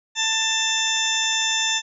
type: harmonic tone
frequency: 889 Hz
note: A5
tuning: 18 cents sharp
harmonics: 1 / 2 / 3 / 4 / 6 / 7 / 8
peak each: -31 / -27 / -28 / -23 / -31 / -29 / -29 dBFS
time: 0.15-1.82 s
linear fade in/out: 50 ms
effects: none